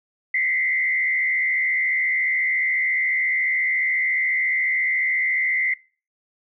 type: tone with frequency modulation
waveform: sine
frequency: 2060 Hz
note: C7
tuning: 28 cents flat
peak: -18 dBFS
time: 0.34-5.74 s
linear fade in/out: 5 ms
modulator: 74.2 Hz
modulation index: 1.1
effects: noise-tail reverb RT60 0.4 s tail -24 dB re dry